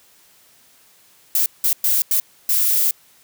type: noise bursts at uneven times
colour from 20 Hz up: violet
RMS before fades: -17 dBFS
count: 5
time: 1.35-1.46 / 1.64-1.73 / 1.84-2.02 / 2.11-2.2 / 2.49-2.91 s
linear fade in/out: 2 ms
effects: white hiss -53 dBFS RMS until 3.23 s + high-pass 60 Hz 12 dB/octave